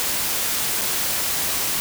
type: noise with dropouts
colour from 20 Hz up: white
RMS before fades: -23 dBFS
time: 0-1.8 s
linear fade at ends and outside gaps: 0 ms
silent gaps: 0.812-0.816 s
effects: none